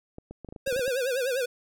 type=clicks; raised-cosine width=2 ms; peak=-27 dBFS; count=11; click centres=0.184 / 0.31 / 0.447 / 0.488 / 0.525 / 0.562 / 0.675 / 0.726 / 0.763 / 0.794 / 0.879 s
type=tone with vibrato; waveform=square; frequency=514 Hz; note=C5; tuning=31 cents flat; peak=-26 dBFS; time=0.66-1.46 s; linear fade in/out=10 ms; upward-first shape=sine; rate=10 Hz; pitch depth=120 cents each way
effects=none